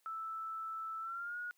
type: tone with pitch glide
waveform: sine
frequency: 1318.5 to 1446.2 Hz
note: E6 to F#6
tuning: 0 to -40 cents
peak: -39 dBFS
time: 0.06-1.51 s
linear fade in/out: 0 ms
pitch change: +160 cents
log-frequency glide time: 1-1.38 s
effects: white hiss -75 dBFS RMS until 1.57 s + high-pass 400 Hz 12 dB/octave